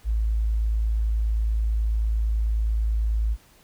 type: tone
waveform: sine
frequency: 54.6 Hz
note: A1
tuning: 13 cents flat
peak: -20 dBFS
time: 0.04-3.37 s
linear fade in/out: 50 ms
effects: pink hiss -56 dBFS RMS until 3.63 s